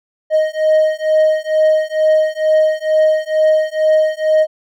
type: beating tone pair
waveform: triangle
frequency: 622.3 / 624.5 Hz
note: D#5 / D#5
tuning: 0 / +6 cents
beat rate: 2.2 Hz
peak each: -12 dBFS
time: 0.3-4.47 s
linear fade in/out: 50 ms
effects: none